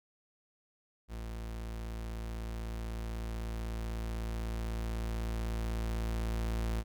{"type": "tone with level ramp", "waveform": "40% pulse", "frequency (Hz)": 56.1, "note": "A1", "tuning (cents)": 34, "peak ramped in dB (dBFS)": [-38, -30], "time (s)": [1.08, 6.84], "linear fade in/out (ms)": 50, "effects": []}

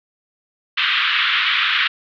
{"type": "band-pass noise", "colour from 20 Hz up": "white", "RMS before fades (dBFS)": -18, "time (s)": [0.77, 1.88], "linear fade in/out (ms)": 10, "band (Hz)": [1200, 3600], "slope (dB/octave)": 48, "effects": []}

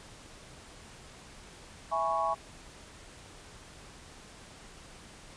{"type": "chord", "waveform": "sine", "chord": "C# minor seventh", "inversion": "first", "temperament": "equal", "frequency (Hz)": [659.3, 830.6, 987.8, 1108.7], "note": ["E5", "G#5", "B5", "C#6"], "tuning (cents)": [0, 0, 0, 0], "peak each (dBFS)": [-33, -32, -36, -31], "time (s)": [1.91, 2.35], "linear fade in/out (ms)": 20, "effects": ["pink hiss -51 dBFS RMS until 5.36 s", "resampled to 22050 Hz"]}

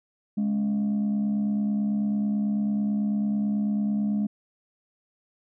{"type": "tone pair together", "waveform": "sine", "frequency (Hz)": [208.1, 277.2], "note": ["G#3", "C#4"], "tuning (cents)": [4, 0], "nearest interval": "perfect fourth", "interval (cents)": 496, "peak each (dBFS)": [-21, -31], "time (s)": [0.37, 4.27], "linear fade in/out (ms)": 10, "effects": ["tanh soft clip ceiling -20 dBFS"]}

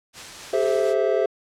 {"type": "noise with tremolo", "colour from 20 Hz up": "white", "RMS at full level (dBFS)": -36, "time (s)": [0.13, 0.95], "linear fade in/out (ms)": 50, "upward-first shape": "triangle", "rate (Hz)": 4, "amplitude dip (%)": 25}
{"type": "chord", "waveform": "triangle", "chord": "A minor seventh", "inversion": "third", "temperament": "equal with one note detuned", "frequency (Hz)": [392, 430.9, 523.3, 659.3], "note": ["G4", "A4", "C5", "E5"], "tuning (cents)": [0, -36, 0, 0], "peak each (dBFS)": -22, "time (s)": [0.53, 1.26], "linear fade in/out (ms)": 5}
{"effects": ["low-pass 7000 Hz 12 dB/octave"]}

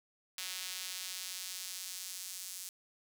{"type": "tone with high-pass filter sweep", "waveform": "sawtooth", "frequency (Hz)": 184.8, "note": "F#3", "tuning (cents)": -2, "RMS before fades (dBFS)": -43, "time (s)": [0.38, 2.69], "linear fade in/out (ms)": 2, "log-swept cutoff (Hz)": [3300, 6700], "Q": 0.89, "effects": []}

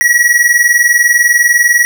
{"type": "tone pair together", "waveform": "square", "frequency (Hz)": [1909, 1929], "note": ["A#6", "B6"], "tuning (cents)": [41, -41], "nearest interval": "unison", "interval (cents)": 18, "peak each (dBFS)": -10, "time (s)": [0.01, 1.85], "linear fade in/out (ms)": 0, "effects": []}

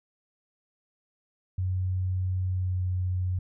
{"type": "tone with pitch glide", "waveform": "sine", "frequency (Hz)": [92.5, 91.44], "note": ["F#2", "F#2"], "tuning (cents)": [0, -20], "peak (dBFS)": -25, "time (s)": [1.58, 3.39], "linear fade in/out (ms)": 5, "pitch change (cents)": -20, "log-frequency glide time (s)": [2.47, 2.82], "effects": []}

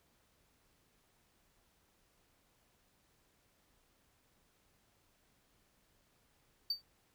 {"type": "tone with exponential decay", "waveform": "triangle", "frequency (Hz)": 4600, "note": "D8", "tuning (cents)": -37, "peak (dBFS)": -28, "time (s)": [6.7, 6.82], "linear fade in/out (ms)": 5, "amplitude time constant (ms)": 26, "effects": ["pink hiss -73 dBFS RMS until 7.14 s"]}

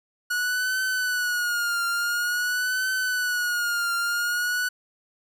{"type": "tone with vibrato", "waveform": "45% pulse", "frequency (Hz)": 1457, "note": "F#6", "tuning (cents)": -27, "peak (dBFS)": -23, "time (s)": [0.3, 4.69], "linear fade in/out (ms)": 10, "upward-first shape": "triangle", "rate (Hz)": 0.48, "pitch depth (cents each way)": 83, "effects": []}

